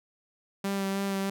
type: tone with vibrato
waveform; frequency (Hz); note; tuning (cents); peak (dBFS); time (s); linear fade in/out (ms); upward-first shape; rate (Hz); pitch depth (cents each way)
sawtooth; 196; G3; 0; -24; 0.64-1.3; 5; sine; 3.2; 16
effects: none